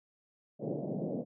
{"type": "band-pass noise", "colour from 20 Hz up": "pink", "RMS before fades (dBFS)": -36, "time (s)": [0.59, 1.25], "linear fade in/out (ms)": 50, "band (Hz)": [140, 640], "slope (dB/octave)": 48, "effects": []}